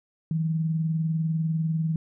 sine tone pair together, 160.15 / 180.2 Hz, E3 / F#3, -50 / -45 cents, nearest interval major second, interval 205 cents, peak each -23 / -35 dBFS, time 0.31-1.96 s, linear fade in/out 2 ms, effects none

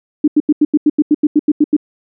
sine tone bursts, 299.3 Hz, D4, 33 cents sharp, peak -6 dBFS, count 13, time 0.24-1.766 s, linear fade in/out 5 ms, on 38 ms, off 86 ms, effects none

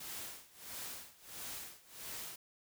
white noise with tremolo, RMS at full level -44 dBFS, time 0-2.36 s, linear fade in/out 5 ms, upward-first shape sine, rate 1.5 Hz, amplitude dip 90%, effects none

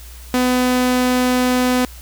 sawtooth tone, 251.1 Hz, B3, 29 cents sharp, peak -10 dBFS, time 0.34-1.85 s, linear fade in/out 0 ms, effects added 60 Hz sine -35 dBFS peak until 2.01 s + white hiss -42 dBFS RMS until 2.01 s

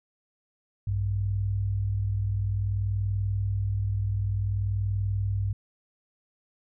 sine tone pair together, 59.46 / 100 Hz, A#1 / G2, +35 / +35 cents, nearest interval major sixth, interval 900 cents, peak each -32 / -25 dBFS, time 0.87-5.53 s, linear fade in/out 5 ms, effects none

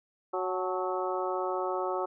harmonic tone with a mistuned harmonic, 185 Hz, F#3, in tune, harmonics 2 / 3 / 4 / 5 / 6 / 7, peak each -33 / -35 / -36 / -37 / -38 / -38 dBFS, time 0.33-2.06 s, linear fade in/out 10 ms, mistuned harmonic 5, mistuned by -73 cents, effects none

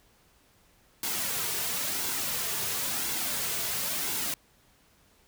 white noise with flanger, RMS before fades -31 dBFS, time 1.03-4.34 s, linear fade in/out 2 ms, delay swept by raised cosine 1.6 to 3.8 ms, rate 0.97 Hz, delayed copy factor -0.5, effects pink hiss -63 dBFS RMS until 5.27 s

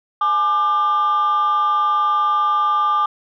sine tone pair together, 843.6 / 1193 Hz, G#5 / D6, +27 / +27 cents, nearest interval tritone, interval 600 cents, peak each -20 / -13 dBFS, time 0.21-3.06 s, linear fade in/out 5 ms, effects tanh soft clip ceiling -12 dBFS

